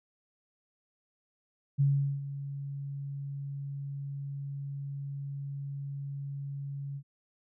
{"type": "tone with ADSR envelope", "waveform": "sine", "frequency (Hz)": 140, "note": "C#3", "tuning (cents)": 18, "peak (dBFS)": -21, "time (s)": [1.78, 7.03], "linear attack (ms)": 26, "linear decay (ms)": 400, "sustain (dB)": -14, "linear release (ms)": 67, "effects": []}